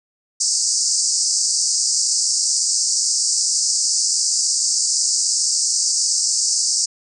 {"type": "band-pass noise", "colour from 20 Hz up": "pink", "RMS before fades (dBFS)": -19, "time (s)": [0.4, 6.86], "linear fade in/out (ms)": 10, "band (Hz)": [4700, 8600], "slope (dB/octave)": 96, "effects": []}